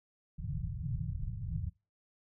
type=low-pass noise; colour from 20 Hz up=white; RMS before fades=-37 dBFS; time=0.38-1.7 s; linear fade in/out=10 ms; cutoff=170 Hz; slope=96 dB/octave; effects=noise-tail reverb RT60 0.3 s tail -26 dB re dry